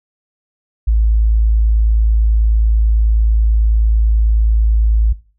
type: tone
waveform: sine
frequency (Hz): 54.6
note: A1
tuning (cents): -13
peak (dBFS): -9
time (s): 0.87-5.13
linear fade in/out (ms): 10
effects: noise-tail reverb RT60 0.4 s tail -18 dB re dry